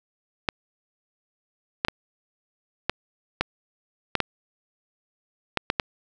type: clicks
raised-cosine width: 0.3 ms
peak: -5 dBFS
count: 10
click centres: 0.488 / 1.849 / 1.884 / 2.896 / 3.41 / 4.153 / 4.203 / 5.573 / 5.701 / 5.798 s
effects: none